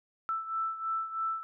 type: beating tone pair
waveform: sine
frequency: 1323 / 1326.1 Hz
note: E6 / E6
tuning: +6 / +10 cents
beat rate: 3.1 Hz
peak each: -32 / -37 dBFS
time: 0.29-1.43 s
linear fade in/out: 0 ms
effects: none